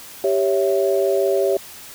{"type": "chord", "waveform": "sine", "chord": "C# diminished", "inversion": "second", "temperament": "equal", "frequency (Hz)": [392, 554.4, 659.3], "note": ["G4", "C#5", "E5"], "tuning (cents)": [0, 0, 0], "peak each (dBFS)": [-18, -20, -23], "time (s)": [0.24, 1.57], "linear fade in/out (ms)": 2, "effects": ["white hiss -39 dBFS RMS until 1.94 s"]}